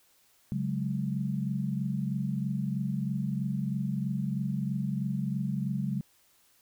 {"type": "chord", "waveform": "sine", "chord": "C# suspended fourth", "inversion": "none", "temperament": "just", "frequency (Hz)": [138.59, 184.79, 207.9], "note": ["C#3", "F#3", "G#3"], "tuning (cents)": [0, -2, 2], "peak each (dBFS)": [-32, -33, -33], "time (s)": [0.52, 6.01], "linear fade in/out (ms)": 0, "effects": ["white hiss -65 dBFS RMS until 6.61 s"]}